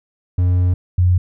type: tone pair in turn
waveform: triangle / sine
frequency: 89.8 / 89.8 Hz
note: F2 / F2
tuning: +49 / +49 cents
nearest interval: unison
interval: 0 cents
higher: neither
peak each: -10 dBFS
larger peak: neither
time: 0.38-0.74 / 0.98-1.18 s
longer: first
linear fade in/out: 5 ms
effects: none